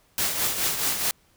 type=noise with tremolo; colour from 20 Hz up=white; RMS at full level=-23 dBFS; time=0.18-1.11 s; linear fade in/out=0 ms; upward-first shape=triangle; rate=4.7 Hz; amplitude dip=60%; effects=pink hiss -62 dBFS RMS until 1.36 s